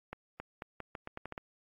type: accelerating click train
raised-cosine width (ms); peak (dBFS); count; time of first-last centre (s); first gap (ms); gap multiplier
0.5; -25; 10; 0.13-1.379; 270; 0.82
effects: AAC 32 kbps